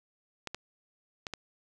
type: clicks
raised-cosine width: 0.2 ms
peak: -19 dBFS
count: 4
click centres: 0.473 / 0.546 / 1.268 / 1.337 s
effects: none